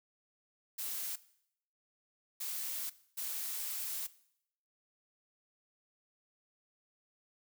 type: noise bursts at uneven times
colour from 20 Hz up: blue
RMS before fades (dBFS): -39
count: 3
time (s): 0.78-1.16 / 2.4-2.9 / 3.17-4.07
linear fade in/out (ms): 10
effects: noise-tail reverb RT60 0.7 s tail -18 dB re dry